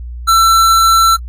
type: tone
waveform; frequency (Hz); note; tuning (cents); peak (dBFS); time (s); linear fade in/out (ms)
square; 1340; E6; +28; -7; 0.27-1.17; 20
effects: added 60 Hz sine -23 dBFS peak until 1.28 s + AAC 48 kbps